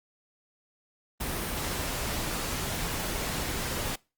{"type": "noise", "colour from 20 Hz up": "pink", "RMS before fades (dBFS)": -32, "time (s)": [1.2, 3.96], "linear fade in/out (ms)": 10, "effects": ["noise-tail reverb RT60 0.3 s tail -24 dB re dry", "Opus 32 kbps"]}